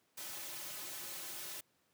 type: noise with comb filter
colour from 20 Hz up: white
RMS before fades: -45 dBFS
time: 0.17-1.61 s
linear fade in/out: 10 ms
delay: 4.3 ms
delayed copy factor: -0.85
effects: pink hiss -75 dBFS RMS until 1.93 s + high-pass 150 Hz 12 dB/octave